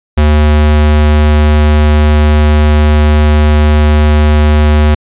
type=tone; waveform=square; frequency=75.3 Hz; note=D2; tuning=44 cents sharp; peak=-5 dBFS; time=0.17-4.95 s; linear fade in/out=10 ms; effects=resampled to 8000 Hz